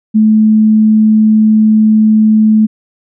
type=tone; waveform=sine; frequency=216.6 Hz; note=A3; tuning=27 cents flat; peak=-4 dBFS; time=0.14-2.67 s; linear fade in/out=20 ms; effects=none